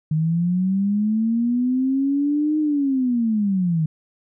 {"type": "linear two-way sweep", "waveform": "sine", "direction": "up then down", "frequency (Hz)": [153, 308.8, 153], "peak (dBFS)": -17, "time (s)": [0.11, 3.86], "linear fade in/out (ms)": 5, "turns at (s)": 2.59, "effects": []}